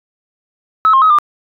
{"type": "tone with pitch steps", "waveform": "sine", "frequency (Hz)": [1293, 1066, 1270, 1197], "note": ["E6", "C6", "D#6", "D6"], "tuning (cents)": [-34, 32, 35, 33], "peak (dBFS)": -5, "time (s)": [0.85, 1.186], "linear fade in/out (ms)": 0, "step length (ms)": 84, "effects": ["tanh soft clip ceiling -2 dBFS"]}